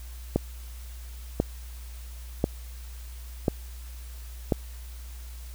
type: click train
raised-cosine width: 2 ms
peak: -8 dBFS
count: 5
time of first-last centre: 0.36-4.522 s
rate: 0.961 Hz
effects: added 60 Hz sine -38 dBFS peak until 5.54 s + white hiss -51 dBFS RMS until 5.54 s